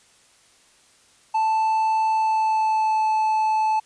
triangle tone with pitch glide, 880 to 870.4 Hz, A5 to A5, 0 to -19 cents, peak -16 dBFS, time 1.34-3.8 s, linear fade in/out 10 ms, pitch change -19 cents, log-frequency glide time 2.09-3.08 s, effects white hiss -56 dBFS RMS until 3.85 s + resampled to 22050 Hz

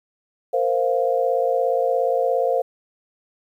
sine chord, Bb suspended second, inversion none, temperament equal, 466.2 / 523.3 / 698.5 Hz, Bb4 / C5 / F5, 0 / 0 / 0 cents, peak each -23 / -20 / -23 dBFS, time 0.53-2.62 s, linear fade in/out 10 ms, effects 9-bit

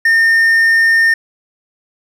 triangle tone, 1820 Hz, A#6, 42 cents flat, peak -6 dBFS, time 0.05-1.14 s, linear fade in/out 5 ms, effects none

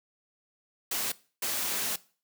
white noise bursts at uneven times, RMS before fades -31 dBFS, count 2, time 0.91-1.12 / 1.42-1.96 s, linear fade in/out 5 ms, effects noise-tail reverb RT60 0.4 s tail -20 dB re dry + high-pass 150 Hz 12 dB/octave

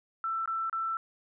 sine tone with dropouts, 1333 Hz, E6, 19 cents sharp, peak -29 dBFS, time 0.24-0.97 s, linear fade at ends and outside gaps 1 ms, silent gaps 0.458-0.476 / 0.697-0.728 s, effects none

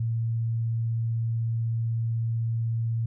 sine tone, 114.5 Hz, A#2, 31 cents flat, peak -24 dBFS, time 0-3.06 s, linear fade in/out 5 ms, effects none

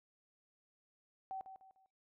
sine tone with echo, 765 Hz, G5, 42 cents flat, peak -40 dBFS, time 1.31-1.41 s, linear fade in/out 0 ms, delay 150 ms, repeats 3, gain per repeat -9 dB, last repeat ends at 1.86 s, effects noise-tail reverb RT60 0.4 s tail -23 dB re dry

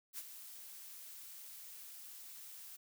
blue noise with ADSR envelope, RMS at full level -43 dBFS, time 0.13-2.77 s, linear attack 54 ms, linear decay 37 ms, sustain -9 dB, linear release 14 ms, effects none

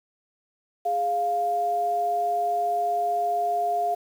sine tone pair together, 415.2 / 700 Hz, G#4 / F5, 0 / +4 cents, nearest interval major sixth, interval 904 cents, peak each -32 / -22 dBFS, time 0.85-3.95 s, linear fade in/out 10 ms, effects 8-bit

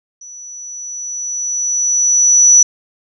sine tone with level ramp, 5920 Hz, F#8, in tune, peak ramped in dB -32 to -3 dBFS, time 0.21-2.63 s, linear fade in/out 5 ms, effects none

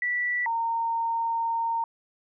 sine tone pair in turn, 1960 / 918.9 Hz, B6 / A#5, -14 / -25 cents, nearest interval octave + minor second, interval 1311 cents, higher first, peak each -24 dBFS, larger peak neither, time 0.02-0.46 / 0.46-1.84 s, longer second, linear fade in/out 2 ms, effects none

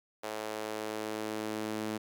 sawtooth tone with high-pass filter sweep, 108 Hz, A2, 32 cents flat, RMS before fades -37 dBFS, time 0.23-1.98 s, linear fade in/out 10 ms, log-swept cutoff 540 to 260 Hz, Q 1.6, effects none

